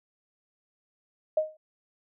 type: tone with exponential decay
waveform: sine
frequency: 622.3 Hz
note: D#5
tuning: in tune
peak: -18 dBFS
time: 1.37-1.57 s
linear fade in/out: 5 ms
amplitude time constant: 42 ms
effects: none